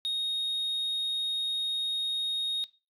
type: tone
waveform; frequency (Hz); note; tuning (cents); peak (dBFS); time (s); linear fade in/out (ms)
sine; 3729; A#7; 0; -25; 0.05-2.64; 0
effects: noise-tail reverb RT60 0.3 s tail -21 dB re dry + tanh soft clip ceiling -27 dBFS